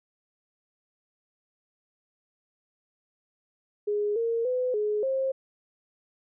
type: tone with pitch steps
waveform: sine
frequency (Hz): 415 / 461.2 / 504 / 421 / 532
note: G#4 / A#4 / B4 / G#4 / C5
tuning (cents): -1 / -19 / +35 / +24 / +29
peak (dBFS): -24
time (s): 3.87-5.32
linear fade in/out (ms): 10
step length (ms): 290
effects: none